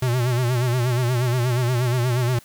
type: tone with vibrato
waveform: square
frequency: 123.47 Hz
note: B2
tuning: in tune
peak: -19 dBFS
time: 0.02-2.39 s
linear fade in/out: 5 ms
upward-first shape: sine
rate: 8.4 Hz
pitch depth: 82 cents each way
effects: white hiss -50 dBFS RMS until 2.44 s